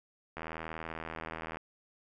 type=click train; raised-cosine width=0.5 ms; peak=-24 dBFS; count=98; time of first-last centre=0.37-1.57 s; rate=80.8 Hz; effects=none